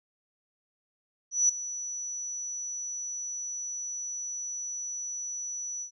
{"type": "tone with ADSR envelope", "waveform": "sine", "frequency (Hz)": 5920, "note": "F#8", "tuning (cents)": 0, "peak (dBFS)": -18, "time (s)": [1.31, 5.91], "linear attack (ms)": 180, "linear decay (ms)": 7, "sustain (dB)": -15, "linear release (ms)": 94, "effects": []}